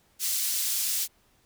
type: high-pass noise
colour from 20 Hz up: pink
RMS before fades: -28 dBFS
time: 0.19-1.08 s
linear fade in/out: 50 ms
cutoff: 5400 Hz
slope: 12 dB/octave
effects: pink hiss -65 dBFS RMS until 1.45 s